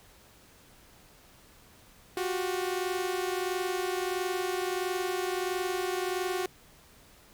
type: tone pair together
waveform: sawtooth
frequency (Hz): 361.4 / 382.9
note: F#4 / G4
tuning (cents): -41 / -41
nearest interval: minor second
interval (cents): 100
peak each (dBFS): -27 / -30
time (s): 2.17-6.46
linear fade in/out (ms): 2
effects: pink hiss -57 dBFS RMS until 7.33 s